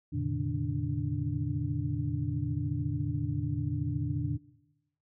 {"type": "tone cluster", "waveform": "sine", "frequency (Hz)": [87, 115.1, 135.9, 149.7, 293.1], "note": ["F2", "A#2", "C#3", "D3", "D4"], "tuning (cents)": [-6, -22, -34, 33, -3], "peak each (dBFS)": [-36, -34, -36, -35, -36], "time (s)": [0.12, 4.38], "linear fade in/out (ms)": 20, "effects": ["noise-tail reverb RT60 1.0 s tail -20 dB re dry"]}